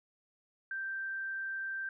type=tone; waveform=sine; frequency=1568 Hz; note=G6; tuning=in tune; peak=-35 dBFS; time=0.71-1.89 s; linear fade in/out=2 ms; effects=none